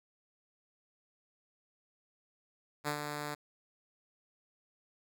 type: tone with ADSR envelope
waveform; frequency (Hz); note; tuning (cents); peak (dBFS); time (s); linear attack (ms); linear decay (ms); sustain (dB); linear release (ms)
5% pulse; 147.8; D3; +11; -20; 2.84-3.35; 37; 90; -6; 13
effects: none